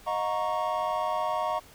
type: chord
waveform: triangle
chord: D# minor seventh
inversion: none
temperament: equal with one note detuned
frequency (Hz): 622.3 / 721 / 932.3 / 1108.7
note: D#5 / F#5 / A#5 / C#6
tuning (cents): 0 / -45 / 0 / 0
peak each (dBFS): -30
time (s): 0.06-1.6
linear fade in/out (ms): 20
effects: pink hiss -53 dBFS RMS until 1.74 s